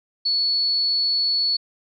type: tone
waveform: sine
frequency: 4414 Hz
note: C#8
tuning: 8 cents flat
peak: -18 dBFS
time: 0.25-1.57 s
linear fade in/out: 10 ms
effects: none